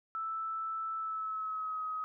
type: tone with pitch glide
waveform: sine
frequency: 1318.5 to 1265.5 Hz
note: E6 to D#6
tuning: 0 to +29 cents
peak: -34 dBFS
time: 0.15-2.04 s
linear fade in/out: 0 ms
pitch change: -71 cents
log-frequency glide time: 0.96-1.83 s
effects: none